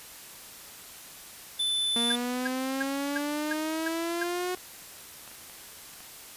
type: tone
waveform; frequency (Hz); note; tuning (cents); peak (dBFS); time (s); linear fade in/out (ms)
square; 3513; A7; -3; -26; 1.59-2.16; 10
type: exponential sweep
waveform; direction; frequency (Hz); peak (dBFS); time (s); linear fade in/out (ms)
sawtooth; up; 233.1 to 365.9; -25; 1.96-4.55; 2
type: tone bursts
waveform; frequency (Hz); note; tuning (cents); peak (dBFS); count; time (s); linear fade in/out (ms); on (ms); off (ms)
triangle; 1624; G#6; -39; -25; 7; 2.1-4.234; 5; 22; 330
type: clicks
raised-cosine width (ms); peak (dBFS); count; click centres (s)
0.3; -31; 8; 2.834 / 3.074 / 3.168 / 4.574 / 5.277 / 5.315 / 5.498 / 6.005
effects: white hiss -46 dBFS RMS until 6.36 s + resampled to 32000 Hz